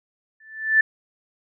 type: tone with exponential growth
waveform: sine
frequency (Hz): 1760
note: A6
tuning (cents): 0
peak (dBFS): -10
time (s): 0.4-0.81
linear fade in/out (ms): 5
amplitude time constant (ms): 87
effects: none